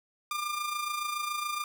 sawtooth tone with amplitude modulation, 1198 Hz, D6, 34 cents sharp, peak -25 dBFS, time 0.31-1.64 s, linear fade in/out 2 ms, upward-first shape sine, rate 27.1 Hz, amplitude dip 55%, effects none

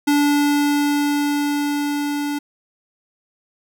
square tone with level ramp, 290 Hz, D4, 22 cents flat, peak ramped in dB -14 to -22 dBFS, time 0.07-2.39 s, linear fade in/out 10 ms, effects none

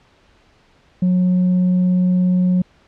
sine tone with tanh clipping, 181.7 Hz, F#3, 31 cents flat, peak -13 dBFS, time 1.02-2.62 s, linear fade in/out 5 ms, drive 1 dB, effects pink hiss -54 dBFS RMS until 2.87 s + low-pass 4000 Hz 12 dB/octave

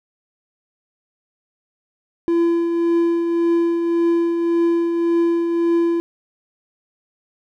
triangle tone with tremolo, 338.4 Hz, E4, 45 cents sharp, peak -11 dBFS, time 2.28-6 s, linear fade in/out 0 ms, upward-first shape triangle, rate 1.8 Hz, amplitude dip 45%, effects none

